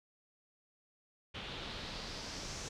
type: noise with low-pass filter sweep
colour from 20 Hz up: pink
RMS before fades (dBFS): -44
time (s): 1.34-2.69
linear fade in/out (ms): 10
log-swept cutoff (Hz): 3200 to 6500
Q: 2.7
effects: none